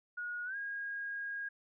sine tone with pitch glide, 1446 to 1632.5 Hz, F#6 to G#6, -40 to -30 cents, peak -37 dBFS, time 0.17-1.49 s, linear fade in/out 10 ms, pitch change +210 cents, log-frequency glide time 0.45-0.56 s, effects none

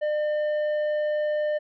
triangle tone with tanh clipping, 602 Hz, D5, 43 cents sharp, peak -24 dBFS, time 0.01-1.59 s, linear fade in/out 20 ms, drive 11 dB, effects none

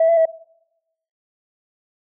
sine tone with pitch steps, 653 / 669 / 649 Hz, E5 / E5 / E5, -17 / +25 / -27 cents, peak -10 dBFS, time 0-0.255 s, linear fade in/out 5 ms, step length 85 ms, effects noise-tail reverb RT60 0.9 s tail -23 dB re dry + tanh soft clip ceiling -8 dBFS

